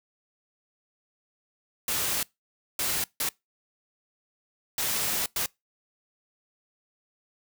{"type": "noise bursts at uneven times", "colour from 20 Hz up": "white", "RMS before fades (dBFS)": -28, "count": 5, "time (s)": [[1.88, 2.23], [2.79, 3.04], [3.2, 3.29], [4.78, 5.26], [5.36, 5.46]], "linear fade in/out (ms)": 2, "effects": ["noise-tail reverb RT60 0.2 s tail -24 dB re dry"]}